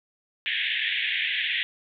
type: band-pass noise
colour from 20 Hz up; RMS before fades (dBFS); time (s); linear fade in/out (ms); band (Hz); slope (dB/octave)
pink; -27; 0.46-1.63; 0; 1700 to 3600; 96
effects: none